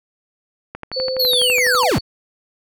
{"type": "click train", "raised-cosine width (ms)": 0.5, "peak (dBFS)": -14, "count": 15, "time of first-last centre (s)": [0.75, 1.917], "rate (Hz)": 12}
{"type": "tone with tremolo", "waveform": "sine", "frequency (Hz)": 4467, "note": "C#8", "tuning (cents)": 12, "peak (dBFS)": -22, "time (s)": [0.92, 2.01], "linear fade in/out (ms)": 10, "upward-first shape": "sine", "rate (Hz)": 2.7, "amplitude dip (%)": 70}
{"type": "tone with pitch glide", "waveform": "sine", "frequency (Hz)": [518, 498.9], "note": ["C5", "B4"], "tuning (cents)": [-17, 17], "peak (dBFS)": -20, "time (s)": [0.96, 1.92], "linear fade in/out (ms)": 10, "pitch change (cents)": -66, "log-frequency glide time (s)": [1.18, 1.27]}
{"type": "linear sweep", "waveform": "square", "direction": "down", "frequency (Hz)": [4480, 41.2], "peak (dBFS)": -15, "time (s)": [1.19, 1.99], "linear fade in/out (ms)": 10}
{"effects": []}